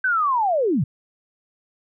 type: linear sweep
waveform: sine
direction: down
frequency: 1557 to 110.5 Hz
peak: -17 dBFS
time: 0.04-0.84 s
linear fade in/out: 5 ms
effects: none